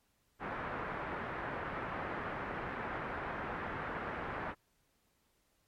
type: low-pass noise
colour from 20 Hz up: white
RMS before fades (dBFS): -40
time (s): 0.39-4.55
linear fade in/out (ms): 50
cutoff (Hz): 1700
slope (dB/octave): 24
effects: pink hiss -75 dBFS RMS until 5.67 s + MP3 64 kbps